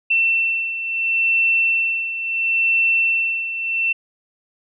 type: beating tone pair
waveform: sine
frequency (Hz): 2690 / 2690.73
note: E7 / E7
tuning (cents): +34 / +35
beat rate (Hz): 0.73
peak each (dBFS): -17 / -23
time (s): 0.1-3.93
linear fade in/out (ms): 10
effects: none